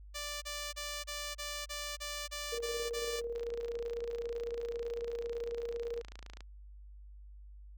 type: tone bursts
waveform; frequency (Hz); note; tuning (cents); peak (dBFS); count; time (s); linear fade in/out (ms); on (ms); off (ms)
5% pulse; 587.3; D5; 0; -27; 10; 0.14-3.21; 20; 280; 30
type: tone with tremolo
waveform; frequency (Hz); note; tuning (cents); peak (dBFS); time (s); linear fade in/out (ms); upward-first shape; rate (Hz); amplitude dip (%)
sine; 470; A#4; +14; -34; 2.52-6.02; 10; square; 18; 40
type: click train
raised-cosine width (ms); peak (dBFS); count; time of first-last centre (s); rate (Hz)
0.2; -32; 86; 3.36-6.407; 27.9
effects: added 50 Hz sine -49 dBFS peak until 7.77 s